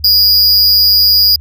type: tone with amplitude modulation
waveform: square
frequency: 4897 Hz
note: D#8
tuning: 28 cents flat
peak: -3 dBFS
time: 0.04-1.36 s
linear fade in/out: 5 ms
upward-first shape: sine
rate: 206 Hz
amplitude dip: 70%
effects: added 76 Hz sine -26 dBFS peak until 1.4 s